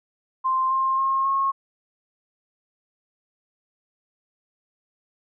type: tone with pitch steps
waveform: sine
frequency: 1046.5 / 1059.9 / 1073.4 / 1087.2 Hz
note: C6 / C6 / C6 / C#6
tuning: 0 / +22 / +44 / -34 cents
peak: -19 dBFS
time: 0.44-1.52 s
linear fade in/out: 20 ms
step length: 270 ms
effects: none